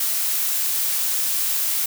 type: noise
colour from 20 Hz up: blue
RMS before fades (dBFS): -22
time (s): 0-1.86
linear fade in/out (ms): 5
effects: none